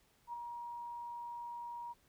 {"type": "tone with ADSR envelope", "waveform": "sine", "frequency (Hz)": 950, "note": "A#5", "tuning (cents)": 33, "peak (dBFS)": -38, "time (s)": [0.27, 1.94], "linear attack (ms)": 62, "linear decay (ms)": 10, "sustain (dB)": -4, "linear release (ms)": 26, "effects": ["pink hiss -71 dBFS RMS until 2.08 s"]}